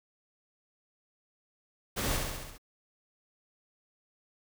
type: noise with echo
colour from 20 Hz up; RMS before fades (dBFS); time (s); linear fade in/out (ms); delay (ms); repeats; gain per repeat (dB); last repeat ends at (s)
pink; -32; 1.96-2.18; 20; 67; 6; -3; 2.582
effects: none